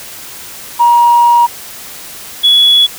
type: tone pair in turn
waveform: sine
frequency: 950 / 3385 Hz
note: A#5 / G#7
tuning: +33 / +32 cents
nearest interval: octave + minor seventh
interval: 2199 cents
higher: second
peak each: -3 dBFS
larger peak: neither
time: 0.79-1.47 / 2.43-2.87 s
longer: first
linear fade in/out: 20 ms
effects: tanh soft clip ceiling 0 dBFS + white hiss -29 dBFS RMS until 2.98 s